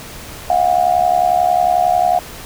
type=tone with amplitude modulation; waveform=sine; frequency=717 Hz; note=F5; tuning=45 cents sharp; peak=-7 dBFS; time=0.5-2.19 s; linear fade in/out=2 ms; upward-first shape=sine; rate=71.1 Hz; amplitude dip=85%; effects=pink hiss -33 dBFS RMS until 2.45 s